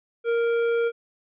triangle tone with tanh clipping, 466.2 Hz, A#4, in tune, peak -22 dBFS, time 0.24-0.92 s, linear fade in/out 50 ms, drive 16 dB, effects resampled to 8000 Hz

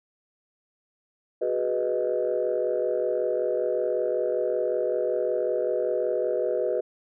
sine chord, G# minor seventh, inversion third, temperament equal, 370 / 415.3 / 493.9 / 622.3 Hz, F#4 / G#4 / B4 / D#5, 0 / 0 / 0 / 0 cents, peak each -29 / -30 / -26 / -28 dBFS, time 1.41-6.81 s, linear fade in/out 10 ms, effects tanh soft clip ceiling -15 dBFS

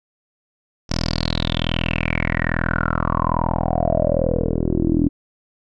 10% pulse tone with low-pass filter sweep, 41.2 Hz, E1, in tune, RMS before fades -20 dBFS, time 0.89-5.09 s, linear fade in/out 20 ms, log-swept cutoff 5500 to 290 Hz, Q 8.9, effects none

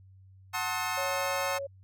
25% pulse chord, F# diminished seventh, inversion none, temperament just, 740 / 888 / 1065.6 / 1278.7 Hz, F#5 / A5 / C6 / Eb6, 0 / +16 / +31 / +47 cents, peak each -32 dBFS, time 0.53-1.59 s, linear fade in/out 20 ms
sine tone, 554.4 Hz, C#5, in tune, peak -33 dBFS, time 0.97-1.67 s, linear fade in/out 10 ms
effects added 95 Hz sine -52 dBFS peak until 1.83 s

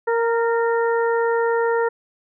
harmonic tone with a mistuned harmonic, 463.8 Hz, A#4, 9 cents flat, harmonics 1 / 2 / 3 / 4, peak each -18 / -24 / -28 / -30 dBFS, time 0.07-1.89 s, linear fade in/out 10 ms, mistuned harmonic 4, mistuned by -20 cents, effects none

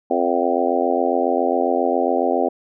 harmonic tone with a mistuned harmonic, 87.31 Hz, F2, in tune, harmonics 3 / 4 / 5 / 6 / 7 / 8 / 9, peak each -24 / -24 / -24 / -24 / -24 / -24 / -24 dBFS, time 0.1-2.49 s, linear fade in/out 10 ms, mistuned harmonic 9, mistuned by -19 cents, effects none

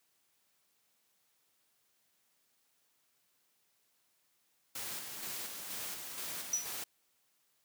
white noise with tremolo, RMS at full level -41 dBFS, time 4.75-6.84 s, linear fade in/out 5 ms, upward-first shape square, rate 2.1 Hz, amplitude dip 35%
sine tone with exponential decay, 5890 Hz, F#8, 9 cents flat, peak -26 dBFS, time 6.53-6.74 s, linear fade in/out 5 ms, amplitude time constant 44 ms
effects white hiss -75 dBFS RMS until 7.64 s + high-pass 100 Hz 12 dB/octave

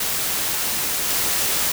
white noise with level steps, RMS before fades -23 / -21 dBFS, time 0-1.72 s, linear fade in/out 5 ms, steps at 1.08 s, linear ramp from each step 20 ms, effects none

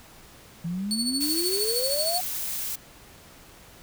sine exponential sweep, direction up, 163.5 to 740 Hz, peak -27 dBFS, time 0.64-2.21 s, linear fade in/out 10 ms
30% pulse tone with tremolo, 4435 Hz, C#8, in tune, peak -21 dBFS, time 0.91-2.18 s, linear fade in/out 0 ms, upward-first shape sine, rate 13 Hz, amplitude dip 65%
blue noise, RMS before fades -31 dBFS, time 1.2-2.76 s, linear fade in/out 10 ms
effects pink hiss -50 dBFS RMS until 3.82 s

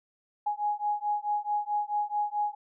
sine beating tone pair, 830 / 834.6 Hz, G#5 / G#5, -1 / +8 cents, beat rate 4.6 Hz, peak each -30 dBFS, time 0.46-2.55 s, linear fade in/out 10 ms, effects none

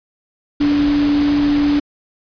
sine tone in noise, 290.2 Hz, D4, 21 cents flat, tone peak -12 dBFS, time 0.6-1.8 s, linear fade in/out 10 ms, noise pink, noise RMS -26 dBFS, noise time 0.6-1.8 s, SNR +11 dB, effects resampled to 11025 Hz

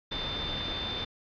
sine tone in noise, 3565 Hz, A7, 22 cents sharp, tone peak -34 dBFS, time 0.11-1.05 s, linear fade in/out 10 ms, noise pink, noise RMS -36 dBFS, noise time 0.11-1.05 s, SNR -1 dB, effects resampled to 11025 Hz

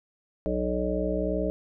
harmonic tone, 61.6 Hz, B1, 4 cents flat, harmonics 1 / 3 / 5 / 7 / 9 / 10, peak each -32 / -32 / -32 / -32 / -32 / -32 dBFS, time 0.46-1.5 s, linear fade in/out 0 ms, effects none

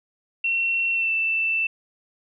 sine tone with pitch glide, 2718 to 2662 Hz, F7 to E7, -48 to +16 cents, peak -20 dBFS, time 0.44-1.67 s, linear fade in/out 5 ms, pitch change -36 cents, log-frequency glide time 0.93-1.12 s, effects none

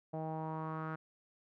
sawtooth tone with low-pass filter sweep, 158.3 Hz, D#3, 30 cents sharp, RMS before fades -40 dBFS, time 0.13-0.96 s, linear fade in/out 10 ms, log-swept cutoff 700 to 1400 Hz, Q 4.3, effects none

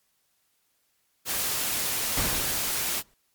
white noise, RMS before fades -28 dBFS, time 1.25-3.03 s, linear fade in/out 50 ms
pink noise with exponential decay, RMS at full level -26 dBFS, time 2.17-3.14 s, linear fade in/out 2 ms, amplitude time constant 210 ms
effects white hiss -71 dBFS RMS until 3.34 s + MP3 96 kbps

